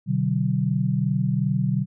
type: tone cluster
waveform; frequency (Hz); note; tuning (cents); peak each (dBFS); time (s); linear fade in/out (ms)
sine; 127.2 / 149.9 / 189.7; C3 / D3 / F#3; -48 / +36 / +43; -24; 0.06-1.86; 50
effects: none